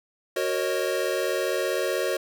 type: chord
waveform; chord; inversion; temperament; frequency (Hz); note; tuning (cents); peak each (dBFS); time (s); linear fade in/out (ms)
square; D# minor seventh; first; equal with one note detuned; 370 / 466.2 / 546.4 / 622.3; F#4 / A#4 / C#5 / D#5; 0 / 0 / -25 / 0; -30 / -31 / -29 / -32; 0.36-2.17; 5
effects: none